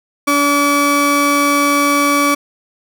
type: tone pair together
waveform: 30% pulse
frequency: 286.5 / 1146 Hz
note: D4 / D6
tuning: -43 / -43 cents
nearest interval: 2 octaves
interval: 2400 cents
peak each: -12 dBFS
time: 0.27-2.35 s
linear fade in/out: 10 ms
effects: none